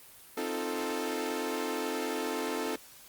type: chord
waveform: sawtooth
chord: F dominant seventh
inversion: second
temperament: equal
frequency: 261.6 / 311.1 / 349.2 / 440 Hz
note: C4 / Eb4 / F4 / A4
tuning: 0 / 0 / 0 / 0 cents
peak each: -34 / -34 / -35 / -31 dBFS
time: 0.37-2.76 s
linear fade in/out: 5 ms
effects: white hiss -53 dBFS RMS until 3.08 s + Opus 32 kbps